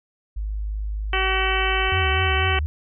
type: tone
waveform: sine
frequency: 51.91 Hz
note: G#1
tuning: in tune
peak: -24 dBFS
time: 0.36-1.9 s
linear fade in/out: 10 ms
type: harmonic tone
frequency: 379.8 Hz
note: F#4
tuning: 45 cents sharp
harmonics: 1 / 2 / 3 / 4 / 5 / 6 / 7 / 8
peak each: -28 / -28 / -28 / -28 / -28 / -28 / -28 / -28 dBFS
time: 1.13-2.59 s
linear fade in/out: 2 ms
type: tone with vibrato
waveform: sine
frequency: 80 Hz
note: D#2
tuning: 49 cents sharp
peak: -21 dBFS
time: 1.92-2.66 s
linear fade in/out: 0 ms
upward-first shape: triangle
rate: 4.1 Hz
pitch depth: 250 cents each way
effects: none